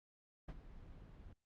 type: noise with ADSR envelope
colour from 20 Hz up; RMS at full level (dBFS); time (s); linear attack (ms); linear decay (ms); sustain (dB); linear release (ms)
brown; -43; 0.48-1.33; 8; 47; -12; 4
effects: low-pass 4000 Hz 12 dB/octave + Opus 32 kbps